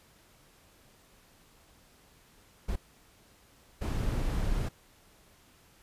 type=noise bursts at uneven times; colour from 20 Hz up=brown; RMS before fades=-30 dBFS; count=2; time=2.68-2.76 / 3.81-4.69 s; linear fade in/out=10 ms; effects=pink hiss -61 dBFS RMS until 5.82 s + resampled to 32000 Hz